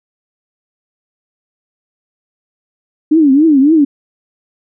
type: tone with vibrato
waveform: sine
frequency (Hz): 293.7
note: D4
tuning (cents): 0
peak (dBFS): -5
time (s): 3.11-3.85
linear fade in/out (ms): 10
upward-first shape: triangle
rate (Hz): 3.6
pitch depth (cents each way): 220
effects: none